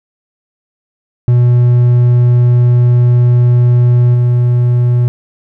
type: tone with level steps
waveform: triangle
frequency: 121.9 Hz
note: B2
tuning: 22 cents flat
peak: -3 / -5 dBFS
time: 1.28-5.08 s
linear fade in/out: 0 ms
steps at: 4.14 s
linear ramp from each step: 10 ms
effects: none